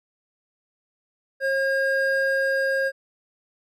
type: tone pair together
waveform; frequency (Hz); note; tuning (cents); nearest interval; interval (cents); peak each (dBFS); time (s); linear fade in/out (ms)
triangle; 540 / 1619.3; C#5 / G#6; -45 / -44; octave + perfect fifth; 1901; -21; 1.4-2.92; 50
effects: none